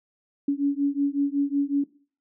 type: beating tone pair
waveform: sine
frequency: 280 / 285.4 Hz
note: C#4 / D4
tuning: +18 / -49 cents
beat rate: 5.4 Hz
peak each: -24 dBFS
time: 0.48-1.84 s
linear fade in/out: 5 ms
effects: noise-tail reverb RT60 0.4 s tail -17 dB re dry